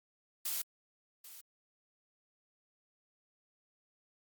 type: noise with echo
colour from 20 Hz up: blue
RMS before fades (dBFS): -36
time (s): 0.45-0.62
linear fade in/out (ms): 5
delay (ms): 790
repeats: 1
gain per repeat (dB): -15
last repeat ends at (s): 1.41
effects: Opus 48 kbps